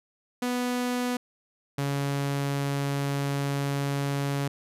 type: tone pair in turn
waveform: sawtooth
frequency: 246.9 / 140.48 Hz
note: B3 / C#3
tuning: 0 / +23 cents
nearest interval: minor seventh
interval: 977 cents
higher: first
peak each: -22 dBFS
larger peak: neither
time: 0.42-1.17 / 1.78-4.48 s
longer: second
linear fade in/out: 5 ms
effects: resampled to 32000 Hz